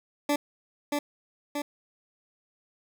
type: tone with echo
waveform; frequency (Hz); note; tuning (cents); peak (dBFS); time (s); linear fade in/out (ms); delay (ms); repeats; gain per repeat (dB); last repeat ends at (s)
20% pulse; 290.8; D4; -17; -18; 0.29-0.36; 5; 630; 2; -3; 1.62
effects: none